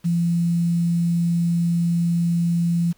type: tone with quantisation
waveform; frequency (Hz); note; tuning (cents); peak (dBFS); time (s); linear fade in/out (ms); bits
sine; 170.6; F3; -40; -17; 0.04-2.93; 20; 7
effects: pink hiss -61 dBFS RMS until 2.97 s